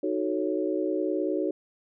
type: chord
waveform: sine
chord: D# half-diminished seventh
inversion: none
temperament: equal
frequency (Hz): 311.1 / 370 / 440 / 554.4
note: D#4 / F#4 / A4 / C#5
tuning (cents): 0 / 0 / 0 / 0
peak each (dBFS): -29 / -29 / -33 / -32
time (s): 0.03-1.51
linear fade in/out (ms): 5
effects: none